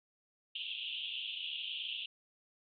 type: band-pass noise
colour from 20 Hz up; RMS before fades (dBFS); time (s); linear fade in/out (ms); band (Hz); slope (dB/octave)
pink; -41; 0.55-2.06; 5; 2700 to 3500; 96
effects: none